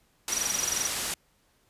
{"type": "low-pass noise", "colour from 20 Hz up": "white", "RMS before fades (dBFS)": -32, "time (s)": [0.28, 1.14], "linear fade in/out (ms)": 2, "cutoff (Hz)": 11000, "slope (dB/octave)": 24}
{"type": "tone bursts", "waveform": "sine", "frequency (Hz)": 5800, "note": "F#8", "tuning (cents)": -35, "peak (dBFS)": -24, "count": 13, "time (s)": [0.32, 0.868], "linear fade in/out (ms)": 5, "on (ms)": 20, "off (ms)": 24}
{"effects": ["pink hiss -67 dBFS RMS until 1.69 s", "resampled to 32000 Hz"]}